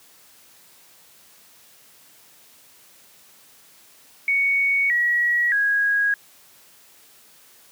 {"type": "tone with pitch steps", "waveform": "sine", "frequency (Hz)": [2228, 1917.3, 1649.9], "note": ["C#7", "A#6", "G#6"], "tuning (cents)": [8, 48, -12], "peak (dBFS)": -17, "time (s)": [4.28, 6.14], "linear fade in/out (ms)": 2, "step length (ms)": 620, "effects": ["white hiss -52 dBFS RMS until 7.71 s", "high-pass 100 Hz 12 dB/octave"]}